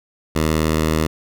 10% pulse tone, 78.6 Hz, D#2, 18 cents sharp, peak -8 dBFS, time 0.35-1.07 s, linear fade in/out 10 ms, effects none

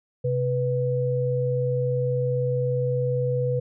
sine tone pair together, 130.52 / 493.2 Hz, C3 / B4, -4 / -2 cents, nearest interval octave + major seventh, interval 2302 cents, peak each -24 dBFS, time 0.24-3.6 s, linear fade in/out 10 ms, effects none

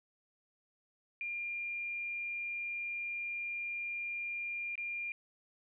sine tone with dropouts, 2400 Hz, D7, 37 cents sharp, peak -36 dBFS, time 1.21-5.12 s, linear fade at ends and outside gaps 1 ms, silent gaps 4.755-4.778 s, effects none

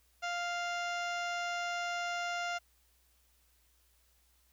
harmonic tone with a mistuned harmonic, 698.5 Hz, F5, in tune, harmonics 1 / 2 / 3 / 4 / 5 / 6 / 7 / 8 / 9 / 10, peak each -37 / -38 / -43 / -44 / -51 / -53 / -53 / -53 / -56 / -54 dBFS, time 0.22-2.59 s, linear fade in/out 20 ms, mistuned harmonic 7, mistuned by +51 cents, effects added 60 Hz sine -70 dBFS peak until 4.52 s + white hiss -71 dBFS RMS until 4.52 s

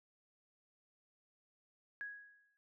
sine tone with exponential decay, 1661.2 Hz, G#6, in tune, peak -39 dBFS, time 2.01-2.57 s, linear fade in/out 0 ms, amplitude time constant 120 ms, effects none

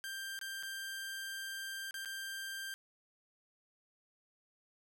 sawtooth tone with dropouts, 1581 Hz, G6, 14 cents sharp, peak -37 dBFS, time 0.04-2.74 s, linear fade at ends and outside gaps 0 ms, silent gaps 0.39-0.413 / 0.627-0.633 / 1.909-1.942 / 2.049-2.057 s, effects none

